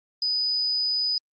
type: tone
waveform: sine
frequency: 4981 Hz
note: D#8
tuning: 1 cent sharp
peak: -22 dBFS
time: 0.22-1.18 s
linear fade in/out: 2 ms
effects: Opus 32 kbps